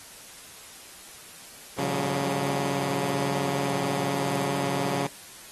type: tone cluster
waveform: 10% pulse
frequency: 139.7 / 181.2 / 199.4 Hz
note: C#3 / F#3 / G3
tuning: +14 / -36 / +30 cents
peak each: -21 / -25 / -28 dBFS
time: 1.78-5.07 s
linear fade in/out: 5 ms
effects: white hiss -46 dBFS RMS until 5.51 s + AAC 32 kbps